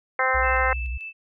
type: harmonic tone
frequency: 260 Hz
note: C4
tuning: 11 cents flat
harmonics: 2 / 3 / 4 / 5 / 6 / 7 / 8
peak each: -27 / -27 / -27 / -27 / -27 / -27 / -27 dBFS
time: 0.19-0.73 s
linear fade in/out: 2 ms
type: tone with vibrato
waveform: sine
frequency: 61.74 Hz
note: B1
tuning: in tune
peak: -26 dBFS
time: 0.34-0.98 s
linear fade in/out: 10 ms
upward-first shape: sine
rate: 12 Hz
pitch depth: 100 cents each way
type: tone with tremolo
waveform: sine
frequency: 2637 Hz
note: E7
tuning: in tune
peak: -32 dBFS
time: 0.42-1.13 s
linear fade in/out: 50 ms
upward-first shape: square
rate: 3.4 Hz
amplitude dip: 45%
effects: none